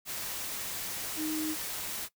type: tone in noise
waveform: sine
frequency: 311.1 Hz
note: D#4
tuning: in tune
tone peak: -31 dBFS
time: 1.16-1.56 s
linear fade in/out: 50 ms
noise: white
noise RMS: -37 dBFS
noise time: 0.05-2.09 s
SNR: +3 dB
effects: noise-tail reverb RT60 0.1 s tail -18 dB re dry